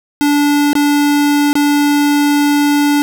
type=tone with dropouts; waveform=square; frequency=290.3 Hz; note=D4; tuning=20 cents flat; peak=-10 dBFS; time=0.21-3.02 s; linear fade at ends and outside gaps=0 ms; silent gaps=0.731-0.753 / 1.53-1.554 s; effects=none